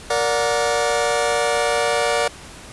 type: chord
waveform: sawtooth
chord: Bb augmented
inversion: none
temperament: just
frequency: 466.2 / 582.7 / 728.4 Hz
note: Bb4 / D5 / F#5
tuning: 0 / -14 / -27 cents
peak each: -18 / -17 / -19 dBFS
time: 0.1-2.28 s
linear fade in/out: 5 ms
effects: pink hiss -39 dBFS RMS until 2.72 s + resampled to 24000 Hz